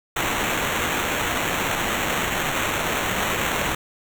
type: noise with sample-and-hold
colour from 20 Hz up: white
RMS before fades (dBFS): -24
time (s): 0.16-3.75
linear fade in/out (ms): 5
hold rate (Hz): 4900
effects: none